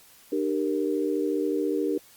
sine chord, G minor, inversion second, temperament equal with one note detuned, 301.2 / 392 / 466.2 Hz, D4 / G4 / Bb4, +44 / 0 / 0 cents, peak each -27 / -28 / -29 dBFS, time 0.32-1.98 s, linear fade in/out 5 ms, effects white hiss -54 dBFS RMS until 2.16 s + Opus 48 kbps

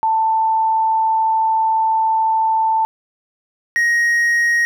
sine / triangle tone pair in turn, 887 / 1879.5 Hz, A5 / A#6, +14 / +14 cents, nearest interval octave + minor second, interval 1300 cents, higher second, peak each -13 / -11 dBFS, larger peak second, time 0.03-2.85 / 3.76-4.65 s, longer first, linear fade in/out 0 ms, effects none

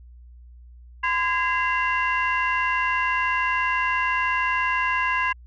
sine tone cluster, 1023 / 1643 / 2056 / 2757 Hz, C6 / G#6 / C7 / F7, -39 / -19 / -31 / -23 cents, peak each -23 / -25 / -27 / -28 dBFS, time 1.03-5.33 s, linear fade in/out 10 ms, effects tanh soft clip ceiling -12 dBFS + added 60 Hz sine -43 dBFS peak until 5.46 s

